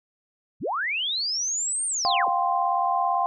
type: linear two-way sweep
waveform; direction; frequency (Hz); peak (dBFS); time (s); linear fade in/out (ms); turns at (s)
sine; up then down; 65.41 to 8950 to 65.41; -24; 0.6-2.29; 50; 1.86
type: chord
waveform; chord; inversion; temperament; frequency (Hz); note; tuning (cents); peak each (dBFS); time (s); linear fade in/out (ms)
sine; F suspended second; none; equal with one note detuned; 706.2 / 784 / 1046.5; F5 / G5 / C6; +19 / 0 / 0; -25; 2.05-3.26; 0
effects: none